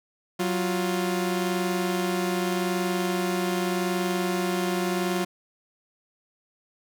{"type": "tone pair together", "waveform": "sawtooth", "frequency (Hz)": [185.67, 350.5], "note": ["F#3", "F4"], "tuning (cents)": [6, 6], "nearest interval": "major seventh", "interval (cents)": 1100, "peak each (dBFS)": -23, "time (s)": [0.39, 5.25], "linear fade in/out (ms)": 10, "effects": []}